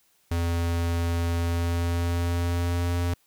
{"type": "tone with pitch glide", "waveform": "square", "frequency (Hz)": [85, 87.09], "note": ["F2", "F2"], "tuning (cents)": [-46, -4], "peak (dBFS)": -24, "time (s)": [0.31, 3.14], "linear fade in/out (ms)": 5, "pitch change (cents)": 42, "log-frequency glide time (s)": [1.39, 3.01], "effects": ["white hiss -65 dBFS RMS until 3.26 s"]}